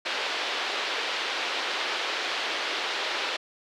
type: band-pass noise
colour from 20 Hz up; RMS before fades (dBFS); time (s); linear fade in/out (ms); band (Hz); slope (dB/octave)
white; -30; 0.05-3.37; 10; 350 to 4000; 24
effects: none